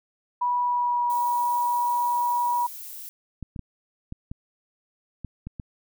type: tone with pitch glide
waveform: sine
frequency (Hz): 977 to 963.5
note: B5 to B5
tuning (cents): -19 to -43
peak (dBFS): -21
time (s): 0.41-2.67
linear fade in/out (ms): 10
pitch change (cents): -24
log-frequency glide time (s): 0.62-1.07
type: noise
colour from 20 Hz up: violet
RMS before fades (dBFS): -39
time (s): 1.1-3.09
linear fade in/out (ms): 0
type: clicks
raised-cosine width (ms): 5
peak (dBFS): -22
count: 8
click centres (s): 3.427 / 3.562 / 3.593 / 4.124 / 4.315 / 5.247 / 5.47 / 5.598
effects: none